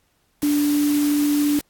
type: tone in noise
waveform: sine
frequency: 292.3 Hz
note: D4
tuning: 8 cents flat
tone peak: -16 dBFS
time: 0.43-1.59 s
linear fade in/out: 0 ms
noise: white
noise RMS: -31 dBFS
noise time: 0.42-1.61 s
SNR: +12 dB
effects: pink hiss -65 dBFS RMS until 1.69 s + AAC 64 kbps